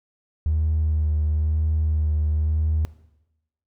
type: tone with vibrato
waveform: triangle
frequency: 77.2 Hz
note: D#2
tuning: 13 cents flat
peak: -15 dBFS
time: 0.46-2.85 s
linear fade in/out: 0 ms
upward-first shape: sine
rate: 1 Hz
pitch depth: 21 cents each way
effects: noise-tail reverb RT60 0.9 s tail -20 dB re dry + tanh soft clip ceiling -15 dBFS